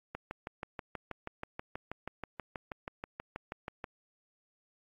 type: click train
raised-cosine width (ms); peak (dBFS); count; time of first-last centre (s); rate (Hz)
0.5; -23; 24; 0.15-3.842; 6.23
effects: AAC 48 kbps